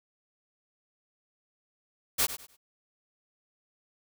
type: noise with echo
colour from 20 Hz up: white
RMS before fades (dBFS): -25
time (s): 2.18-2.27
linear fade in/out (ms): 20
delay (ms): 100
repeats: 3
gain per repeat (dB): -12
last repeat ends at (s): 2.57
effects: none